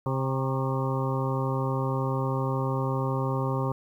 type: harmonic tone with a mistuned harmonic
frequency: 132.7 Hz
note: C3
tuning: 25 cents sharp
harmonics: 1 / 2 / 3 / 4 / 6 / 7 / 8 / 9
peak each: -27 / -34 / -34 / -34 / -40 / -36 / -36 / -40 dBFS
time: 0.06-3.72 s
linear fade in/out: 2 ms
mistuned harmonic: 8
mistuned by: +38 cents
effects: 10-bit